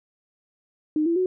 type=tone with pitch steps; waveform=sine; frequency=306.7 / 336.4 / 369 Hz; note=D#4 / E4 / F#4; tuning=-25 / +35 / -5 cents; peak=-19 dBFS; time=0.96-1.26 s; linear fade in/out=2 ms; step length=100 ms; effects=none